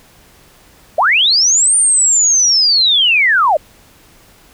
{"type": "linear two-way sweep", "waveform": "sine", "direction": "up then down", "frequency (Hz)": [551, 9090, 551], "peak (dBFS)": -8, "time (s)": [0.98, 3.57], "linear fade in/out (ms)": 5, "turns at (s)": 1.76, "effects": ["pink hiss -46 dBFS RMS until 4.53 s"]}